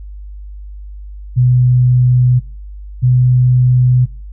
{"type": "tone pair in turn", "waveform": "sine", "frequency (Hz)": [125, 125.61], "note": ["B2", "B2"], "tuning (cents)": [21, 30], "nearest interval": "unison", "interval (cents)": 9, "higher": "second", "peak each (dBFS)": -7, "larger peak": "neither", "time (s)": [[1.36, 2.4], [3.02, 4.06]], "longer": "neither", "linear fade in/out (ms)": 20, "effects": ["noise-tail reverb RT60 0.3 s tail -19 dB re dry", "added 50 Hz sine -27 dBFS peak until 4.32 s"]}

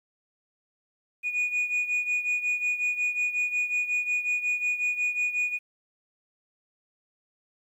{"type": "beating tone pair", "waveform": "sine", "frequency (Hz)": [2459, 2464.5], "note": ["D#7", "D#7"], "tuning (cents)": [-21, -17], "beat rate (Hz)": 5.5, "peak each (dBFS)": [-24, -28], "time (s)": [1.23, 5.59], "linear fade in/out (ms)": 50, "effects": ["tanh soft clip ceiling -22 dBFS", "10-bit"]}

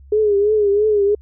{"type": "tone with vibrato", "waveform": "sine", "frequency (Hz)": 415.3, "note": "G#4", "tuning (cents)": 0, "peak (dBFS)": -12, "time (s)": [0.12, 1.15], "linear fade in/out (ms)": 5, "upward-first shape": "triangle", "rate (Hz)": 3, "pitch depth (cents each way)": 86, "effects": ["added 68 Hz sine -40 dBFS peak until 1.21 s"]}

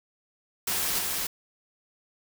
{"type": "noise with echo", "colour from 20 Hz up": "white", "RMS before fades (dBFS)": -28, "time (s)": [0.67, 0.99], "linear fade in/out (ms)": 5, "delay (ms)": 280, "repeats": 1, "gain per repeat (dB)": -2, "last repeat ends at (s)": 1.27, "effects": []}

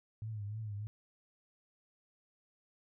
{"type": "tone with vibrato", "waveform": "sine", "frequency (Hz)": 106.2, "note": "G#2", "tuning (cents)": 39, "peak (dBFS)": -38, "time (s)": [0.22, 0.87], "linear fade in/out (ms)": 0, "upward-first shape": "triangle", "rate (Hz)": 3.3, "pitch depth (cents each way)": 99, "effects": []}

